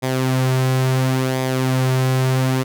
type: tone with flanger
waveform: sawtooth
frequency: 130 Hz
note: C3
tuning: 11 cents flat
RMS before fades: -18 dBFS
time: 0.02-2.64 s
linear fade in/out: 20 ms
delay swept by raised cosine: 0.7 to 4.4 ms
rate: 0.72 Hz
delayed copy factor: -0.5
effects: none